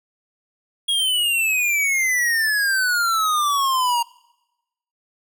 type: exponential sweep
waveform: square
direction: down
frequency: 3313 to 932.3 Hz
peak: -18 dBFS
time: 0.88-4.03 s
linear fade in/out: 10 ms
effects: noise-tail reverb RT60 1.0 s tail -25 dB re dry